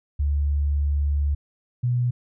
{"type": "tone pair in turn", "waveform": "sine", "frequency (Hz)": [72.1, 122.6], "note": ["D2", "B2"], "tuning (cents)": [-31, -12], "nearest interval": "major sixth", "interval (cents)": 919, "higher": "second", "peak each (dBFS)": -19, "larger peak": "neither", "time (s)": [[0.19, 1.35], [1.83, 2.11]], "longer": "first", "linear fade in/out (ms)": 10, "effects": []}